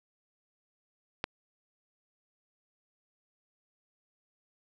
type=click; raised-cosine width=0.3 ms; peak=-14 dBFS; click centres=1.241 s; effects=none